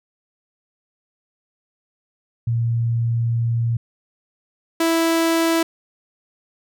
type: tone pair in turn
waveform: sine / sawtooth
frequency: 116.54 / 329.6 Hz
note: A#2 / E4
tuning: 0 / 0 cents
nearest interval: octave + tritone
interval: 1800 cents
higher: second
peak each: -17 / -12 dBFS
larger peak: second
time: 2.47-3.77 / 4.8-5.63 s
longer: first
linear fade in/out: 5 ms
effects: none